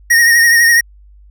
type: tone with vibrato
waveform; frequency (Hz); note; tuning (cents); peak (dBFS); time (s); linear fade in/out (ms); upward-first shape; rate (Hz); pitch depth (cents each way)
square; 1864.7; A#6; 0; -7; 0.1-0.81; 10; triangle; 12; 46
effects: added 50 Hz sine -39 dBFS peak until 1.3 s